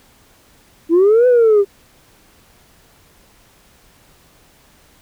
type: linear two-way sweep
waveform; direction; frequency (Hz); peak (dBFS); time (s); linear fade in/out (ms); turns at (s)
sine; up then down; 318.8 to 506 to 390.7; -6; 0.89-1.65; 50; 1.27
effects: tanh soft clip ceiling -6 dBFS + pink hiss -51 dBFS RMS until 5.01 s